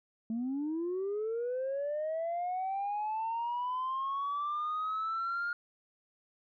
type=linear sweep; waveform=sine; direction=up; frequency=219.2 to 1421 Hz; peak=-30 dBFS; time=0.3-5.53 s; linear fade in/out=2 ms; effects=tanh soft clip ceiling -29 dBFS